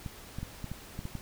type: clicks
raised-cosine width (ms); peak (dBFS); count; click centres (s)
5; -24; 8; 0.062 / 0.386 / 0.43 / 0.643 / 0.716 / 0.991 / 1.054 / 1.153
effects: pink hiss -49 dBFS RMS until 1.21 s